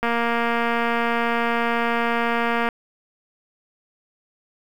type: click train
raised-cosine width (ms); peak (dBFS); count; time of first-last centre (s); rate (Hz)
0.5; -8; 623; 0.03-2.688; 234
effects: 7-bit